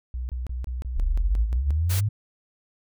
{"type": "tone bursts", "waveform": "sine", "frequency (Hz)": 61.74, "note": "B1", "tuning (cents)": 0, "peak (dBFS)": -27, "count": 9, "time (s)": [0.14, 1.706], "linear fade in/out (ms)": 0, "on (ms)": 150, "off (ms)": 27}
{"type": "exponential sweep", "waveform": "sine", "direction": "up", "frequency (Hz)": [32.7, 109.2], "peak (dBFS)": -20, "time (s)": [0.96, 2.09], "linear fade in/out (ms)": 10}
{"type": "noise", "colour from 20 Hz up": "white", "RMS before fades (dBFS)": -31, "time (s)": [1.89, 2.01], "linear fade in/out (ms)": 20}
{"effects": []}